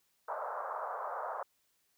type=band-pass noise; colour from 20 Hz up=white; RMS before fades=-39 dBFS; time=0.28-1.43 s; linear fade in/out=5 ms; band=520 to 1300 Hz; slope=48 dB/octave; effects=white hiss -75 dBFS RMS until 1.97 s